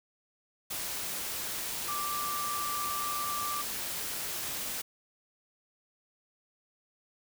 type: tone in noise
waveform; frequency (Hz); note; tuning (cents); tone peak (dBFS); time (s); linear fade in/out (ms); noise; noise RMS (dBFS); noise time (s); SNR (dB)
sine; 1174.7; D6; 0; -33; 1.88-3.62; 10; white; -36; 0.7-4.82; 0
effects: none